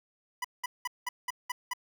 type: tone bursts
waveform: 25% pulse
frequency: 987.8 Hz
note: B5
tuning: in tune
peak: -27 dBFS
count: 7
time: 0.42-1.735 s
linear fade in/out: 5 ms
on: 25 ms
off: 190 ms
effects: 10-bit